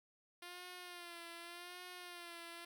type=tone with vibrato; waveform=5% pulse; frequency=349.2 Hz; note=F4; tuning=in tune; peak=-38 dBFS; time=0.42-2.65 s; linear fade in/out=5 ms; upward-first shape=sine; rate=0.86 Hz; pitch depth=55 cents each way; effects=none